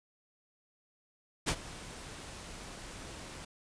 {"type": "noise with ADSR envelope", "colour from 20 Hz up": "pink", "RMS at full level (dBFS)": -28, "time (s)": [1.46, 3.45], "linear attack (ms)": 26, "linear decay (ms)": 64, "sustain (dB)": -18, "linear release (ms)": 6, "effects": ["resampled to 22050 Hz"]}